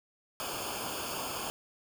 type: noise with comb filter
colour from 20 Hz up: pink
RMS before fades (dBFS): -37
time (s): 0.4-1.5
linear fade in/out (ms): 0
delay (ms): 0.51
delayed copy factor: -0.9
effects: none